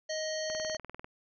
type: harmonic tone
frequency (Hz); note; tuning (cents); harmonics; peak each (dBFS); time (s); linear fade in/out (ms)
626; D#5; +10; 1 / 3 / 5 / 7 / 9 / 10; -34 / -41 / -46 / -40 / -47 / -44; 0.09-0.77; 10
type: click train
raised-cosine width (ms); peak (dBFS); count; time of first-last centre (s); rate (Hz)
0.5; -27; 12; 0.5-1.045; 20.2
effects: none